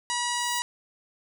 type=harmonic tone; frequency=966 Hz; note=B5; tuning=39 cents flat; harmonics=1 / 2 / 3 / 4 / 5 / 6 / 7 / 8 / 9 / 10; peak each=-30 / -33 / -35 / -36 / -37 / -38 / -38 / -39 / -40 / -40 dBFS; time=0.1-0.62 s; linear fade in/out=0 ms
type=noise with exponential growth; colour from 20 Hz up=violet; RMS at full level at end=-36 dBFS; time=0.13-0.59 s; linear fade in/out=1 ms; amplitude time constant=100 ms
effects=none